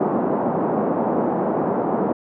pink band-pass noise, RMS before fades -21 dBFS, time 0-2.13 s, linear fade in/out 10 ms, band 190 to 940 Hz, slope 24 dB/octave, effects none

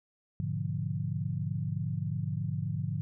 sine chord, G# diminished seventh, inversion none, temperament equal, 103.83 / 123.47 / 146.83 / 174.61 Hz, G#2 / B2 / D3 / F3, 0 / 0 / 0 / 0 cents, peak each -35 / -38 / -34 / -37 dBFS, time 0.4-3.01 s, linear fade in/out 0 ms, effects none

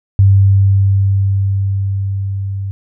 sine tone with level ramp, 98 Hz, G2, in tune, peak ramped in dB -4 to -18 dBFS, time 0.19-2.71 s, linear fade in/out 0 ms, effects none

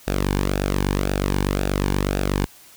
sawtooth tone with flanger, 48.29 Hz, G1, 25 cents flat, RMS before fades -22 dBFS, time 0.07-2.46 s, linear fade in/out 10 ms, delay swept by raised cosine 0.95 to 1.56 ms, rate 1.9 Hz, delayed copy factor -0.6, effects white hiss -48 dBFS RMS until 2.76 s

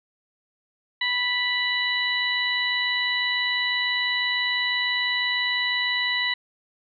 harmonic tone, 986 Hz, B5, 3 cents flat, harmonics 1 / 2 / 3 / 4, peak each -34 / -24 / -30 / -27 dBFS, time 1.01-6.34 s, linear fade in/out 5 ms, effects none

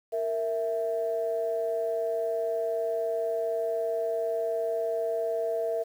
sine tone pair together, 462 / 659.3 Hz, A#4 / E5, -16 / 0 cents, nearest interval tritone, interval 616 cents, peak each -29 / -28 dBFS, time 0.12-5.84 s, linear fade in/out 20 ms, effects tanh soft clip ceiling -18 dBFS + 9-bit

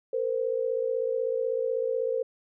sine tone pair together, 458.5 / 514.6 Hz, A#4 / C5, -29 / -29 cents, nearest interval major second, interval 200 cents, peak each -28 dBFS, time 0.13-2.23 s, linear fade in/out 5 ms, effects none

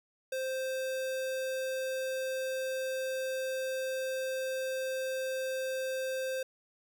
square tone, 523.3 Hz, C5, in tune, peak -33 dBFS, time 0.32-6.43 s, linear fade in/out 5 ms, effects 12-bit

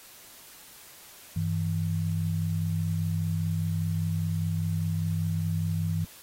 sine tone pair together, 97.5 / 162.51 Hz, G2 / E3, -9 / -24 cents, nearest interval major sixth, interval 885 cents, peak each -28 dBFS, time 1.36-6.05 s, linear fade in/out 5 ms, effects white hiss -50 dBFS RMS until 6.22 s + AAC 48 kbps

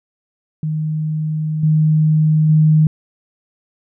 sine tone with level steps, 155.2 Hz, D#3, 4 cents flat, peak -17 / -10 / -8 dBFS, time 0.63-2.87 s, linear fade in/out 2 ms, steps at 1.63 / 2.49 s, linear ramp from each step 5 ms, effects none

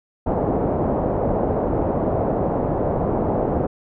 white low-pass noise, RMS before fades -21 dBFS, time 0.26-3.67 s, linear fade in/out 10 ms, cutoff 710 Hz, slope 24 dB/octave, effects none

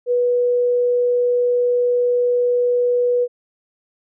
sine tone, 488.8 Hz, B4, 18 cents flat, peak -14 dBFS, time 0.06-3.28 s, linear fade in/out 50 ms, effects none

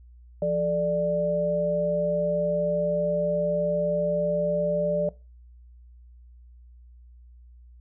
sine tone cluster, 172.9 / 435.3 / 592 Hz, F3 / A4 / D5, -17 / -19 / +14 cents, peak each -30 / -32 / -23 dBFS, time 0.42-5.09 s, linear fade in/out 2 ms, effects noise-tail reverb RT60 0.3 s tail -21 dB re dry + added 60 Hz sine -47 dBFS peak until 7.8 s

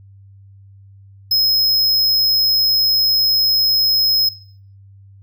square tone, 5130 Hz, E8, 48 cents flat, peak -13 dBFS, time 1.31-4.29 s, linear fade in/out 5 ms, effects noise-tail reverb RT60 0.5 s tail -18 dB re dry + added 98 Hz sine -41 dBFS peak until 5.22 s

